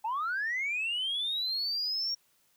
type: linear sweep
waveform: sine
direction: up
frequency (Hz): 841 to 5600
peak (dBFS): -28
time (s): 0.04-2.15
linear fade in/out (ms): 10
effects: tanh soft clip ceiling -26 dBFS + white hiss -69 dBFS RMS until 2.56 s

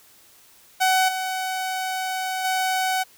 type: tone with level steps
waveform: sawtooth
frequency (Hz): 751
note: F#5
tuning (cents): +26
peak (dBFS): -13 / -21 / -17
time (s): 0.8-3.04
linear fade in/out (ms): 20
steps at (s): 1.08 / 2.44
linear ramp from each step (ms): 10
effects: white hiss -53 dBFS RMS until 3.17 s

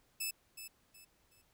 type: tone with echo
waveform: 10% pulse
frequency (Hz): 2616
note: E7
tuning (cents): -14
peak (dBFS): -27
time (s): 0.2-0.31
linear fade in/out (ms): 10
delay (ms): 370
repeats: 3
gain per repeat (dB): -10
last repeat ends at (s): 1.42
effects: pink hiss -72 dBFS RMS until 1.53 s

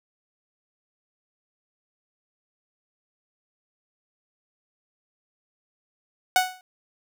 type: tone with exponential decay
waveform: sawtooth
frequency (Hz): 740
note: F#5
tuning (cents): 0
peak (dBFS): -10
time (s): 6.36-6.61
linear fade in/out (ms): 1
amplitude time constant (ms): 54
effects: none

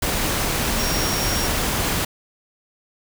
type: tone in noise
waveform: sine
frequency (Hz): 5588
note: F8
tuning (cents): 0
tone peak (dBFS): -27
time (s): 0.79-1.47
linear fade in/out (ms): 5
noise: pink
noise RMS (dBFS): -22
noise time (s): 0.02-2.05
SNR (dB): -8
effects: none

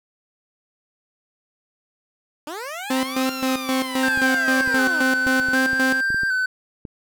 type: linear two-way sweep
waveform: 15% pulse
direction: up then down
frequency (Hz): 282.3 to 1396.9 to 282.3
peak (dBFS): -23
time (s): 2.47-5.02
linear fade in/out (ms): 2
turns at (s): 3.31
type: tone with tremolo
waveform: sawtooth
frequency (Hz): 261.4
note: C4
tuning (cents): -1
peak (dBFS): -15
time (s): 2.9-6.01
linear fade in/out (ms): 5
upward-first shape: square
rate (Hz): 3.8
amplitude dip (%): 70
type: tone with vibrato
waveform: triangle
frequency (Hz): 1544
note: G6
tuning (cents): -27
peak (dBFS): -17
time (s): 4.03-6.46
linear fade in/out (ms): 5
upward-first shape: square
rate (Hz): 0.66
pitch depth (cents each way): 36
type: clicks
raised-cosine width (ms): 3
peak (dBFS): -21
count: 9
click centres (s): 4.175 / 4.676 / 5.266 / 5.486 / 5.732 / 6.104 / 6.145 / 6.234 / 6.852
effects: none

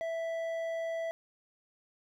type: tone with hard clipping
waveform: triangle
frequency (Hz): 659.3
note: E5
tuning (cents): 0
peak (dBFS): -34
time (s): 0.01-1.11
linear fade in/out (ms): 0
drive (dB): 10
effects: none

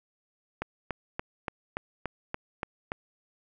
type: click train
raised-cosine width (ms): 0.5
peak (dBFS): -16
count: 9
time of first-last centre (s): 0.62-2.919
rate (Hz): 3.48
effects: none

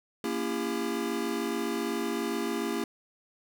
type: chord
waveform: square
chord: A# diminished seventh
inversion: none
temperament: just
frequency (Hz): 233.1 / 279.7 / 335.6 / 402.8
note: A#3 / C#4 / E4 / G4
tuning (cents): 0 / +16 / +31 / +47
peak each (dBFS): -35 / -37 / -35 / -35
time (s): 0.24-2.84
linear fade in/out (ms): 2
effects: none

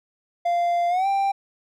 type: tone with pitch glide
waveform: triangle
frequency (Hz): 694 to 788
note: F5 to G5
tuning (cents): -11 to +9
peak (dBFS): -17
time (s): 0.45-1.32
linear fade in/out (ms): 10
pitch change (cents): +220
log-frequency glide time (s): 0.89-1.07
effects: none

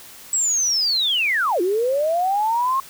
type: linear two-way sweep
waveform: sine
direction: down then up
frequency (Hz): 7860 to 339.2 to 1088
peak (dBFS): -17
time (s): 0.33-2.8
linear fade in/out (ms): 2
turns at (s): 1.61
effects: white hiss -42 dBFS RMS until 2.89 s

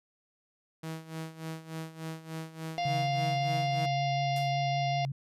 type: tone with tremolo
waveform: sawtooth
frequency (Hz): 160.7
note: E3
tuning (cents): -44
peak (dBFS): -31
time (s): 0.83-3.86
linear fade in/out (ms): 5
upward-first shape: sine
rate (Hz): 3.4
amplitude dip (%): 80
type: harmonic tone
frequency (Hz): 698.5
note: F5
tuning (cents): 0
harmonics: 1 / 3 / 4 / 5 / 6 / 7 / 8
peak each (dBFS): -29 / -40 / -42 / -45 / -48 / -47 / -48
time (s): 2.78-5.05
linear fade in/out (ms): 0
type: tone with vibrato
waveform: sine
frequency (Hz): 138.8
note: C#3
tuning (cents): +3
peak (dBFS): -31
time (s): 2.85-5.12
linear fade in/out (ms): 5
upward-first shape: triangle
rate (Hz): 5.3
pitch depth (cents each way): 29
type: noise with exponential decay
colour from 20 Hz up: white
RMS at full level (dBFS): -44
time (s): 4.36-4.59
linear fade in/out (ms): 2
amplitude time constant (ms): 49
effects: resampled to 32000 Hz

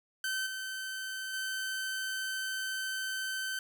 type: tone with level steps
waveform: sawtooth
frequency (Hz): 1538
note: G6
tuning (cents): -33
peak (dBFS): -28 / -33 / -30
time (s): 0.24-3.59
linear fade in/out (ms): 2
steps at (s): 0.46 / 1.33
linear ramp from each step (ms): 10
effects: none

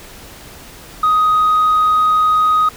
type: tone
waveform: sine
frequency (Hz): 1252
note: D#6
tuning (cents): +10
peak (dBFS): -8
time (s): 1.03-2.69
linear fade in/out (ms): 5
effects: tanh soft clip ceiling -8 dBFS + pink hiss -37 dBFS RMS until 2.76 s

